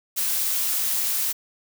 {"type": "noise", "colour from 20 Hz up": "blue", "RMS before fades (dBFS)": -24, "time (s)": [0.16, 1.33], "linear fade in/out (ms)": 20, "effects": []}